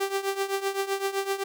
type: tone with tremolo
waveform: sawtooth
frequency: 392 Hz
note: G4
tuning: in tune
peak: -19 dBFS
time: 0-1.44 s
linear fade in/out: 10 ms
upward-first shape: triangle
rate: 7.8 Hz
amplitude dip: 85%
effects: none